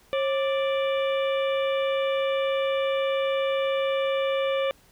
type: harmonic tone with a mistuned harmonic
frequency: 587.3 Hz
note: D5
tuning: in tune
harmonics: 1 / 2 / 3 / 4 / 5 / 6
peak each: -23 / -33 / -39 / -35 / -38 / -40 dBFS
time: 0.13-4.71 s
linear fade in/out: 0 ms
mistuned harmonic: 1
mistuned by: -140 cents
effects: pink hiss -58 dBFS RMS until 4.91 s